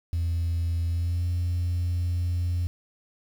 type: tone with pitch glide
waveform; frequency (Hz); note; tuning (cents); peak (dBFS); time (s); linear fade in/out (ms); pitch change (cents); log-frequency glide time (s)
sine; 84.4 to 87.58; E2 to F2; +41 to +5; -22; 0.13-2.67; 0; +64; 0.88-1.25
effects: tanh soft clip ceiling -20 dBFS + 8-bit